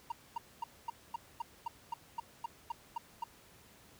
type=tone bursts; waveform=triangle; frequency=932.3 Hz; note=A#5; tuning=in tune; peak=-32 dBFS; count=13; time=0.1-3.24 s; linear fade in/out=5 ms; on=20 ms; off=240 ms; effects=pink hiss -60 dBFS RMS until 3.99 s + high-pass 60 Hz 12 dB/octave